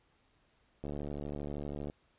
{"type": "click train", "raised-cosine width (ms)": 2, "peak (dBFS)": -27, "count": 78, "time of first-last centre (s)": [0.84, 1.899], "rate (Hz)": 72.7, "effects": ["pink hiss -71 dBFS RMS until 2.18 s", "resampled to 8000 Hz"]}